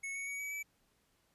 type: tone with pitch steps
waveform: square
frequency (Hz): 2202 / 2226 / 2251 / 2276 / 2301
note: C#7 / C#7 / C#7 / C#7 / D7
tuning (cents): -12 / +7 / +26 / +45 / -36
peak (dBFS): -39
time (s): 0.03-0.63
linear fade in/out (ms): 10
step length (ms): 120
effects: pink hiss -74 dBFS RMS until 1.34 s + resampled to 32000 Hz